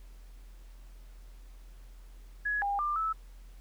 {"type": "tone with pitch steps", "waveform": "sine", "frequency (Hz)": [1680, 805, 1192, 1308], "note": ["G#6", "G5", "D6", "E6"], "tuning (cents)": [19, 46, 25, -14], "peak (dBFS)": -28, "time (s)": [2.45, 3.13], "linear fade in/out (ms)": 10, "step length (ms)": 170, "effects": ["added 42 Hz sine -47 dBFS peak until 3.6 s", "pink hiss -64 dBFS RMS until 3.6 s"]}